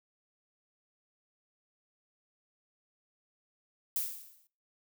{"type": "noise with exponential decay", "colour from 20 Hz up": "violet", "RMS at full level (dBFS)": -30, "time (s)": [3.96, 4.47], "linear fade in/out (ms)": 1, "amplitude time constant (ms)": 110, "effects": ["noise-tail reverb RT60 0.4 s tail -22 dB re dry"]}